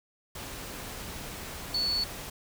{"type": "tone in noise", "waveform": "sine", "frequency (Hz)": 4435, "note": "C#8", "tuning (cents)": 0, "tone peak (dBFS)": -26, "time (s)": [1.74, 2.04], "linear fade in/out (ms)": 5, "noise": "pink", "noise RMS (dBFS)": -40, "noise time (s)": [0.35, 2.3], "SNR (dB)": 11, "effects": []}